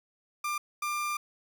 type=tone bursts at uneven times; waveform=30% pulse; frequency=1193 Hz; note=D6; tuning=27 cents sharp; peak=-27 dBFS; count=2; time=0.44-0.58 / 0.82-1.17 s; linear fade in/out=5 ms; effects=none